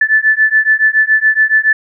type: beating tone pair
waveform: sine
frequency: 1745 / 1752.1 Hz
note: A6 / A6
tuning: -15 / -8 cents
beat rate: 7.1 Hz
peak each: -11 dBFS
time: 0.01-1.73 s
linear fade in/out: 5 ms
effects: none